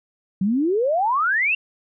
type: exponential sweep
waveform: sine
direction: up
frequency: 181.2 to 2794 Hz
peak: -17 dBFS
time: 0.41-1.55 s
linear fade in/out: 5 ms
effects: none